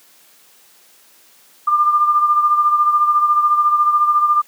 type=beating tone pair; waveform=sine; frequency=1197 / 1211 Hz; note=D6 / D#6; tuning=+33 / -47 cents; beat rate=14 Hz; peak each=-12 / -20 dBFS; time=1.67-4.42 s; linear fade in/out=10 ms; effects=white hiss -50 dBFS RMS until 4.47 s + high-pass 200 Hz 12 dB/octave